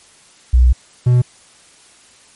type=tone pair in turn; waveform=sine / triangle; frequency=61.74 / 123.48 Hz; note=B1 / B2; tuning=0 / 0 cents; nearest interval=octave; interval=1200 cents; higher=second; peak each=-6 dBFS; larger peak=neither; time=0.53-0.73 / 1.06-1.22 s; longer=first; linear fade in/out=10 ms; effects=white hiss -47 dBFS RMS until 2.35 s + MP3 48 kbps